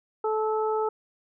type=harmonic tone; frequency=434.6 Hz; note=A4; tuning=21 cents flat; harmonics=1 / 2 / 3; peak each=-25 / -29 / -33 dBFS; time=0.24-0.89 s; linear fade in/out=5 ms; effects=none